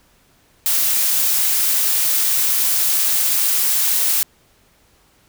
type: noise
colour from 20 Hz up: blue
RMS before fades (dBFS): -17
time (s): 0.66-4.23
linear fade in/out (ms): 0
effects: pink hiss -56 dBFS RMS until 5.28 s